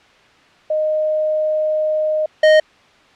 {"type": "tone pair in turn", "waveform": ["sine", "square"], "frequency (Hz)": [618, 620.4], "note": ["D#5", "D#5"], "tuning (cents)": [-12, -5], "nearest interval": "unison", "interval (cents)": 7, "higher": "second", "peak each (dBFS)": [-15, -8], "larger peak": "second", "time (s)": [[0.7, 2.26], [2.43, 2.6]], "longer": "first", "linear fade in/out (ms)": 5, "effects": ["white hiss -49 dBFS RMS until 3.15 s", "low-pass 3000 Hz 12 dB/octave"]}